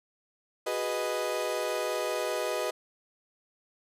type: chord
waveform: 35% pulse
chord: G# minor seventh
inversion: third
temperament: equal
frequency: 370 / 415.3 / 493.9 / 622.3 Hz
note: F#4 / G#4 / B4 / D#5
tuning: 0 / 0 / 0 / 0 cents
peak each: -35 / -35 / -32 / -31 dBFS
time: 0.66-2.71 s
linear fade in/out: 10 ms
effects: resampled to 32000 Hz